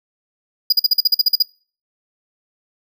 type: tone bursts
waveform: square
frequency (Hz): 4900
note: D#8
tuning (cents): -27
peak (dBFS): -10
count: 11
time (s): 0.7-1.425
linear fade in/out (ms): 5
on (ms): 25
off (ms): 45
effects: noise-tail reverb RT60 0.4 s tail -25 dB re dry